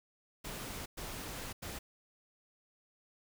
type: noise bursts at uneven times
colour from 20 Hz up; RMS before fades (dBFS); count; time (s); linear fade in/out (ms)
pink; -43; 3; 0.44-0.86 / 0.97-1.53 / 1.62-1.79; 10
effects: none